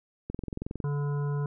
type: click train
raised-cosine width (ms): 3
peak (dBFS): -21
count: 12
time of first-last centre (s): 0.3-0.802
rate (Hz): 21.9
type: harmonic tone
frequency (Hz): 144.1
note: D3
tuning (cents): -33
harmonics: 1 / 3 / 5 / 7 / 9 / 10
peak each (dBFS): -27 / -38 / -50 / -43 / -53 / -50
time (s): 0.84-1.46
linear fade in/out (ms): 2
effects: none